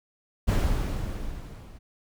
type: noise with level ramp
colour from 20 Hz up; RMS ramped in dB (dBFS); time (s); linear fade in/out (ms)
brown; -20 to -45; 0.47-1.79; 20
effects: none